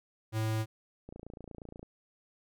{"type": "tone", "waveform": "square", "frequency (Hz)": 110, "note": "A2", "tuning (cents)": 0, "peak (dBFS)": -30, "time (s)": [0.32, 0.66], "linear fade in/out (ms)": 50}
{"type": "click train", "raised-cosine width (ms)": 2, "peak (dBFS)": -32, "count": 22, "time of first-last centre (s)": [1.09, 1.829], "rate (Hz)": 28.4}
{"effects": []}